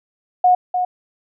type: tone with echo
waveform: sine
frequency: 727 Hz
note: F#5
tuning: 31 cents flat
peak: -9 dBFS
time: 0.44-0.55 s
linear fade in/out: 5 ms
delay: 300 ms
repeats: 1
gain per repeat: -7 dB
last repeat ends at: 0.85 s
effects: none